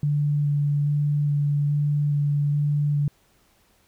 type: tone with vibrato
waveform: sine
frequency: 145.7 Hz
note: D3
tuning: 13 cents flat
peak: -19 dBFS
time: 0.03-3.08 s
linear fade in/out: 2 ms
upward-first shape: square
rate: 1.2 Hz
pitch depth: 9 cents each way
effects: pink hiss -62 dBFS RMS until 3.87 s